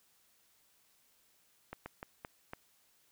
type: slowing click train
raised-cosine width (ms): 0.5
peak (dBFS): -27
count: 5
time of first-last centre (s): 1.73-2.534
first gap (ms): 130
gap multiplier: 1.3
effects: white hiss -70 dBFS RMS until 3.11 s